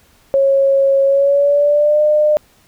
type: tone with pitch glide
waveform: sine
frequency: 547 to 603.4 Hz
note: C#5 to D5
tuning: -23 to +47 cents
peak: -9 dBFS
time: 0.34-2.37 s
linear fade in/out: 0 ms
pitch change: +170 cents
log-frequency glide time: 1.04-2.01 s
effects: pink hiss -52 dBFS RMS until 2.67 s